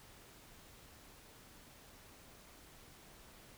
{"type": "silence", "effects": ["pink hiss -59 dBFS RMS until 3.57 s"]}